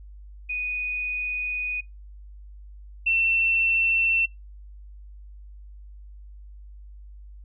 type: tone pair in turn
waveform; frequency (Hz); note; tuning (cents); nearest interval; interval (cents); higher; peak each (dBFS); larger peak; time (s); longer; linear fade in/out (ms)
sine; 2481 / 2693; D#7 / E7; -6 / +36; minor second; 142; second; -26 / -19; second; 0.49-1.81 / 3.06-4.26; first; 10
effects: noise-tail reverb RT60 0.2 s tail -25 dB re dry + added 50 Hz sine -41 dBFS peak until 7.44 s